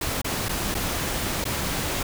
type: noise with dropouts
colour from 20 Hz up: pink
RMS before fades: -27 dBFS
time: 0.01-2.03 s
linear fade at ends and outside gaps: 5 ms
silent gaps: 0.217-0.244 / 0.486-0.491 / 0.744-0.749 / 1.442-1.452 s
effects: none